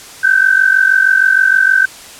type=tone pair together; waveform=sine; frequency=1521.6 / 1568 Hz; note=F#6 / G6; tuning=+48 / 0 cents; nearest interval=minor second; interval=52 cents; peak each=-10 dBFS; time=0.23-1.86 s; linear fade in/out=10 ms; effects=white hiss -34 dBFS RMS until 2.19 s + low-pass 10000 Hz 12 dB/octave